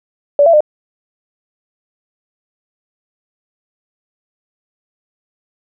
sine tone with pitch steps, 575 / 670 / 604 Hz, D5 / E5 / D5, -37 / +28 / +48 cents, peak -5 dBFS, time 0.39-0.606 s, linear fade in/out 2 ms, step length 72 ms, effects none

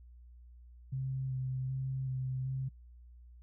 sine tone with vibrato, 131.2 Hz, C3, 5 cents sharp, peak -33 dBFS, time 0.92-2.69 s, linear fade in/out 10 ms, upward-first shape square, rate 1.3 Hz, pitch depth 17 cents each way, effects noise-tail reverb RT60 0.1 s tail -23 dB re dry + added 60 Hz sine -52 dBFS peak until 3.42 s

